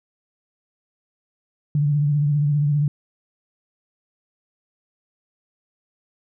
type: tone with vibrato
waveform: sine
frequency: 146.3 Hz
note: D3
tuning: 6 cents flat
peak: -16 dBFS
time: 1.75-2.88 s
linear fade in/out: 2 ms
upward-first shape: triangle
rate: 15 Hz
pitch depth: 61 cents each way
effects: none